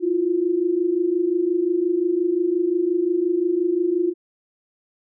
sine tone pair together, 329.6 / 355.3 Hz, E4 / F4, 0 / +30 cents, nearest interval minor second, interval 130 cents, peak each -23 / -19 dBFS, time 0-4.14 s, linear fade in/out 50 ms, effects none

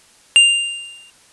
square tone with exponential decay, 2794 Hz, F7, in tune, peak -5 dBFS, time 0.36-1.1 s, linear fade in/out 0 ms, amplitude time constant 160 ms, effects white hiss -50 dBFS RMS until 1.32 s + resampled to 24000 Hz

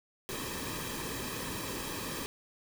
pink noise with comb filter, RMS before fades -38 dBFS, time 0.29-2.26 s, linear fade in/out 0 ms, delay 1.4 ms, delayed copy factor -0.65, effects none

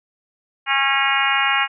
harmonic tone with a mistuned harmonic, 273.4 Hz, C#4, 24 cents flat, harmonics 3 / 4 / 5 / 6 / 7 / 8 / 9 / 10, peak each -24 / -24 / -24 / -24 / -24 / -24 / -24 / -24 dBFS, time 0.66-1.68 s, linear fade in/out 50 ms, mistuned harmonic 10, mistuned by +66 cents, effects none

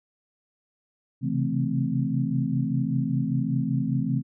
sine tone cluster, 131.9 / 137 / 165 / 218.6 / 260.2 Hz, C3 / C#3 / E3 / A3 / C4, +14 / -20 / +2 / -11 / -9 cents, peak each -29 dBFS, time 1.21-4.23 s, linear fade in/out 50 ms, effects none

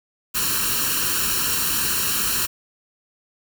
white noise with comb filter, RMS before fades -22 dBFS, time 0.34-2.47 s, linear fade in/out 20 ms, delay 0.71 ms, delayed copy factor +0.8, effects none

